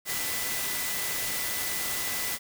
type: tone in noise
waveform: sine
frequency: 1993 Hz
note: B6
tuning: 15 cents sharp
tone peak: -38 dBFS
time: 0.05-2.39 s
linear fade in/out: 50 ms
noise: white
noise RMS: -31 dBFS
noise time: 0.05-2.39 s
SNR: -10 dB
effects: none